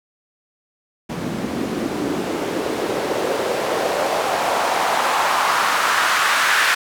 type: noise with band-pass filter sweep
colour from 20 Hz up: white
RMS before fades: -20 dBFS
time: 1.09-6.75 s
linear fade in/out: 10 ms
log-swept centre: 210 to 1600 Hz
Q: 2
effects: none